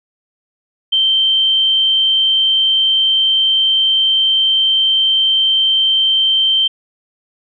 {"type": "tone", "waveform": "sine", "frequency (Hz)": 3125, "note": "G7", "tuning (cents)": -6, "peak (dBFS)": -10, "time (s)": [0.92, 6.68], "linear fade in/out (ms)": 10, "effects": []}